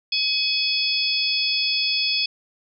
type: harmonic tone with a mistuned harmonic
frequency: 845 Hz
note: G#5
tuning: 30 cents sharp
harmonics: 3 / 4 / 5 / 6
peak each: -26 / -26 / -25 / -24 dBFS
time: 0.12-2.26 s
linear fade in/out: 5 ms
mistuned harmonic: 5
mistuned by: +97 cents
effects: none